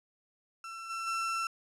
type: tone with level steps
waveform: 35% pulse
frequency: 1343 Hz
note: E6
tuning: 32 cents sharp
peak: -39 / -33 / -29 dBFS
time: 0.64-1.47 s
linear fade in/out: 2 ms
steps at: 0.89 / 1.06 s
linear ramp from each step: 20 ms
effects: low-pass 9000 Hz 12 dB/octave